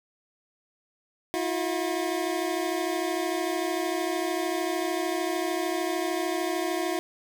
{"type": "tone pair together", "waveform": "25% pulse", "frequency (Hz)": [325.6, 358.9], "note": ["E4", "F4"], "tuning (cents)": [-21, 47], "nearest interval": "major second", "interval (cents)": 168, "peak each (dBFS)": [-26, -25], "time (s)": [1.34, 6.99], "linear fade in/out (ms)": 0, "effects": []}